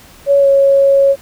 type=tone with pitch glide; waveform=sine; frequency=561 to 551.7 Hz; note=C#5 to C#5; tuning=+21 to -8 cents; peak=-6 dBFS; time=0.26-1.16 s; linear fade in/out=50 ms; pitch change=-29 cents; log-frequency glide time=0.39-0.47 s; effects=pink hiss -41 dBFS RMS until 1.21 s